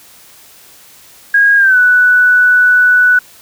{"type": "tone with pitch glide", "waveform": "sine", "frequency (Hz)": [1637, 1483.9], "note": ["G#6", "F#6"], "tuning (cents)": [-25, 5], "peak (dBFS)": -5, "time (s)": [1.34, 3.19], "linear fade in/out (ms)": 5, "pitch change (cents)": -170, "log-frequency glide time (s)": [1.57, 1.78], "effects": ["white hiss -41 dBFS RMS until 3.41 s"]}